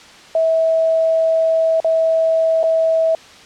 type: tone with dropouts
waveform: sine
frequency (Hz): 649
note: E5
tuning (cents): -27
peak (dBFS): -12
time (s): 0.35-3.15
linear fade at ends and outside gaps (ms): 2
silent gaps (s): 1.802-1.845 / 2.631-2.638
effects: white hiss -41 dBFS RMS until 3.45 s + low-pass 5000 Hz 12 dB/octave